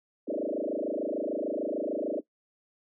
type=tone with frequency modulation; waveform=sine; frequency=441.2 Hz; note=A4; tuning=5 cents sharp; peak=-28 dBFS; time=0.27-2.21 s; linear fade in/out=20 ms; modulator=26.7 Hz; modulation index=6.6; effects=noise-tail reverb RT60 0.1 s tail -18 dB re dry